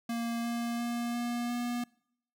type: tone with pitch steps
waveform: square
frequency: 233.1 / 235.1 / 237.2 / 239.2 / 241.3 Hz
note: A#3 / A#3 / A#3 / A#3 / B3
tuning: 0 / +15 / +30 / +45 / -40 cents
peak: -32 dBFS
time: 0.09-1.84 s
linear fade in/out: 5 ms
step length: 350 ms
effects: noise-tail reverb RT60 0.7 s tail -25 dB re dry